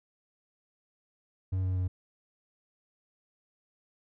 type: tone with pitch steps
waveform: triangle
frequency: 93.7 / 92.68 / 91.67 Hz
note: F#2 / F#2 / F#2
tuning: +22 / +3 / -16 cents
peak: -25 dBFS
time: 1.52-1.88 s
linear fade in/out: 10 ms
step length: 120 ms
effects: none

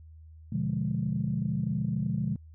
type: chord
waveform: sine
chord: B diminished seventh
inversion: none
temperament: equal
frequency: 123.47 / 146.83 / 174.61 / 207.7 Hz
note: B2 / D3 / F3 / Ab3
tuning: 0 / 0 / 0 / 0 cents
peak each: -32 dBFS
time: 0.52-2.36 s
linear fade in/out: 5 ms
effects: tanh soft clip ceiling -17 dBFS + added 79 Hz sine -47 dBFS peak until 2.54 s

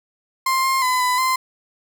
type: tone with pitch steps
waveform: 35% pulse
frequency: 1052 / 1060 / 1011 / 1000 / 1037 Hz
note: C6 / C6 / B5 / B5 / C6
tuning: +9 / +22 / +40 / +21 / -16 cents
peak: -15 dBFS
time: 0.46-1.36 s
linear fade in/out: 5 ms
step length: 180 ms
effects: none

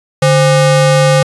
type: ring-modulated tone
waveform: square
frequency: 335.3 Hz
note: E4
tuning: 30 cents sharp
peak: -4 dBFS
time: 0.22-1.23 s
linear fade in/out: 5 ms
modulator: 188 Hz
effects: resampled to 24000 Hz

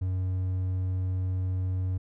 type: tone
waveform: triangle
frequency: 92.7 Hz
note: F#2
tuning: 4 cents sharp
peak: -24 dBFS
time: 0.01-1.98 s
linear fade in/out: 10 ms
effects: none

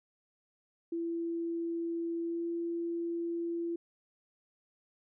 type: tone with pitch glide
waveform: sine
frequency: 335.7 to 338.8 Hz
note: E4 to E4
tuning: +32 to +48 cents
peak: -32 dBFS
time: 0.92-3.76 s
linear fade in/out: 5 ms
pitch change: +16 cents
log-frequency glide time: 2.22-2.46 s
effects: none

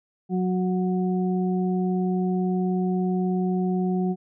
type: harmonic tone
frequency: 183.7 Hz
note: F#3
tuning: 12 cents flat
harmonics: 1 / 2 / 4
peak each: -22 / -28 / -34 dBFS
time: 0.29-4.16 s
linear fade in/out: 50 ms
effects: none

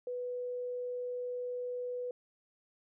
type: tone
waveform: sine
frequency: 493.9 Hz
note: B4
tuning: in tune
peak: -35 dBFS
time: 0.07-2.11 s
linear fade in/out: 2 ms
effects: none

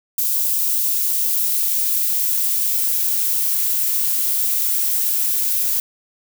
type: noise with high-pass filter sweep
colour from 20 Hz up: violet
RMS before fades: -19 dBFS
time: 0.18-5.8 s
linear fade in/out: 2 ms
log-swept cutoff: 3200 to 370 Hz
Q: 0.7
effects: none

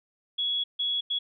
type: tone bursts at uneven times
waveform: sine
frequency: 3358 Hz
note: G#7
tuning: 18 cents sharp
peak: -25 dBFS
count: 3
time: 0.38-0.64 / 0.79-1.01 / 1.1-1.19 s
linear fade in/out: 10 ms
effects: none

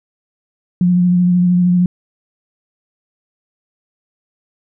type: tone with vibrato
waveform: sine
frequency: 178.3 Hz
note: F3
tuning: 36 cents sharp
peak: -9 dBFS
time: 0.81-1.86 s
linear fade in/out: 2 ms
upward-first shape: sine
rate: 13 Hz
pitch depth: 21 cents each way
effects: none

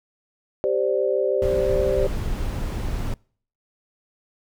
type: chord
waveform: sine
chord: G suspended fourth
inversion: none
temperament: equal with one note detuned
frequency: 392 / 521.1 / 587.3 Hz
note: G4 / C5 / D5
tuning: 0 / -7 / 0 cents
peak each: -23 / -23 / -24 dBFS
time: 0.64-2.07 s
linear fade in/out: 0 ms
type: noise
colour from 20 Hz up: brown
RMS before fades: -26 dBFS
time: 1.42-3.14 s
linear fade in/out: 2 ms
effects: noise-tail reverb RT60 0.5 s tail -26 dB re dry

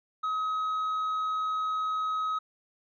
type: tone with tanh clipping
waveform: sine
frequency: 1271 Hz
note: D#6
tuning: 36 cents sharp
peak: -28 dBFS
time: 0.23-2.39 s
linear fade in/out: 10 ms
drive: 3 dB
effects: none

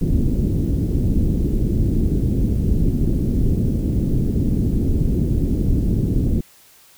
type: low-pass noise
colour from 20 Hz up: pink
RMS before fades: -18 dBFS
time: 0.01-6.41 s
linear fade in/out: 5 ms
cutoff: 320 Hz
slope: 24 dB/octave
effects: white hiss -50 dBFS RMS until 6.97 s

